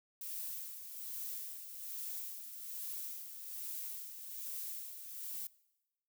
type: noise with tremolo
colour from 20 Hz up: violet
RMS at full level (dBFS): -42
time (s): 0.21-5.47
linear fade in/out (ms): 2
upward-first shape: sine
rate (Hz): 1.2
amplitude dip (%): 55
effects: noise-tail reverb RT60 1.0 s tail -22 dB re dry